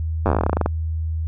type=slowing click train; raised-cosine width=1 ms; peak=-5 dBFS; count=18; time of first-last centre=0.26-0.661 s; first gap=9 ms; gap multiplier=1.11; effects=added 80 Hz sine -21 dBFS peak until 1.27 s